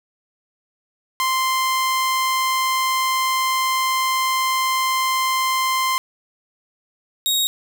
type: tone pair in turn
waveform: sawtooth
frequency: 1044 / 3766 Hz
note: C6 / A#7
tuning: -4 / +17 cents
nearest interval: octave + minor seventh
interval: 2221 cents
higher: second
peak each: -14 / -14 dBFS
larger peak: neither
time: 1.2-5.98 / 7.26-7.47 s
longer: first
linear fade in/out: 0 ms
effects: none